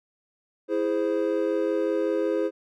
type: chord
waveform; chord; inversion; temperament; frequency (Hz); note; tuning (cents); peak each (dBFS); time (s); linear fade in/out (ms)
triangle; E augmented; none; equal with one note detuned; 329.6 / 415.3 / 520.2; E4 / G#4 / B#4; 0 / 0 / -10; -25; 0.68-2.51; 50
effects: none